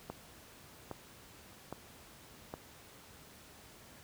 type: click train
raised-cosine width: 1 ms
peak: -26 dBFS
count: 4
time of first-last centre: 0.1-2.539 s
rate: 1.23 Hz
effects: pink hiss -56 dBFS RMS until 4.03 s + high-pass 60 Hz 12 dB/octave